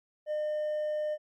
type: tone with hard clipping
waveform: sine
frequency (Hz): 606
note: D#5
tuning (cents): -46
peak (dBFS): -30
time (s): 0.26-1.18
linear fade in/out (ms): 50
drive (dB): 2
effects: Opus 48 kbps